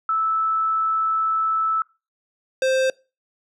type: tone pair in turn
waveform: sine / square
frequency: 1312 / 524 Hz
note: E6 / C5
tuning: -9 / +2 cents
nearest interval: octave + major third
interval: 1589 cents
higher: first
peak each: -18 dBFS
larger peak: neither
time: 0.09-1.82 / 2.62-2.9 s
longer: first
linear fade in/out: 2 ms
effects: noise-tail reverb RT60 0.3 s tail -24 dB re dry + low-pass 7000 Hz 12 dB/octave